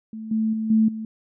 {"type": "tone with level steps", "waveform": "sine", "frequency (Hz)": 220, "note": "A3", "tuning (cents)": 0, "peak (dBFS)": [-31, -19, -23, -14, -28], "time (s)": [0.13, 1.05], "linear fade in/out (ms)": 2, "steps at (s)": [0.31, 0.53, 0.7, 0.88], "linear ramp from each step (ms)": 5, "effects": []}